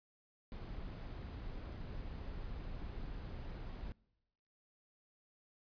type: noise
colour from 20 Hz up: brown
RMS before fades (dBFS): -45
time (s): 0.52-3.92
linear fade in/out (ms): 0
effects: noise-tail reverb RT60 1.0 s tail -25 dB re dry + resampled to 11025 Hz